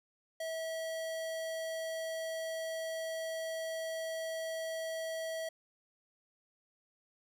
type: tone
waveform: square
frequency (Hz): 648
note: E5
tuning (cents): -30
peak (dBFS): -37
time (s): 0.4-5.49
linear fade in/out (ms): 5
effects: none